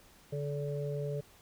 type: harmonic tone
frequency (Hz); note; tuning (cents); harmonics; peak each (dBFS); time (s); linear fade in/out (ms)
144.2; D3; -31; 1 / 3 / 4; -35 / -38 / -41; 0.32-1.21; 10
effects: pink hiss -60 dBFS RMS until 1.41 s